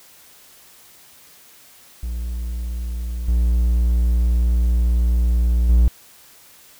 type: tone with level steps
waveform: triangle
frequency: 59.1 Hz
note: A#1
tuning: 24 cents sharp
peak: -21 / -12 / -8 dBFS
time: 2.03-5.88 s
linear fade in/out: 0 ms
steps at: 3.28 / 5.69 s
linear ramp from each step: 5 ms
effects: white hiss -48 dBFS RMS until 6.79 s